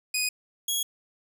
15% pulse tone pair in turn, 2489 / 3322 Hz, D#7 / G#7, 0 / 0 cents, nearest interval perfect fourth, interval 500 cents, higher second, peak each -18 dBFS, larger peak neither, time 0.14-0.29 / 0.68-0.83 s, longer neither, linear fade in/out 5 ms, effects none

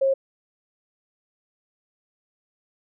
sine tone, 540 Hz, C#5, 45 cents flat, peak -17 dBFS, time 0.01-0.14 s, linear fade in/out 10 ms, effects none

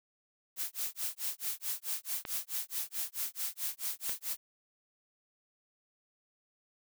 blue noise with tremolo, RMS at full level -34 dBFS, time 0.56-4.37 s, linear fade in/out 50 ms, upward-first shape sine, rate 4.6 Hz, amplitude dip 100%
clicks, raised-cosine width 0.3 ms, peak -23 dBFS, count 2, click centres 2.252 / 4.094 s
effects none

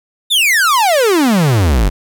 45% pulse exponential sweep, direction down, 3728 to 43.65 Hz, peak -9 dBFS, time 0.3-1.9 s, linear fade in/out 20 ms, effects none

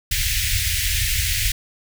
pink band-stop noise, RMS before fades -21 dBFS, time 0.11-1.52 s, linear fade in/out 5 ms, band 110 to 1800 Hz, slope 48 dB/octave, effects none

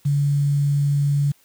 sine tone with quantisation, 143 Hz, D3, 46 cents flat, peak -16 dBFS, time 0.05-1.32 s, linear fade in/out 10 ms, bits 7, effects white hiss -58 dBFS RMS until 1.44 s

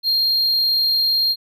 triangle tone, 4213 Hz, C8, 11 cents sharp, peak -14 dBFS, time 0.03-1.36 s, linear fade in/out 50 ms, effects none

